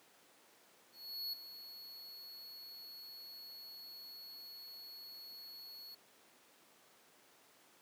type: tone with ADSR envelope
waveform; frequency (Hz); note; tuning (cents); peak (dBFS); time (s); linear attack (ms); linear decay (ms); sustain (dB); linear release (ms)
square; 4368; C#8; -26; -38; 0.92-5.95; 410; 7; -12; 8
effects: pink hiss -65 dBFS RMS until 7.81 s + high-pass 300 Hz 12 dB/octave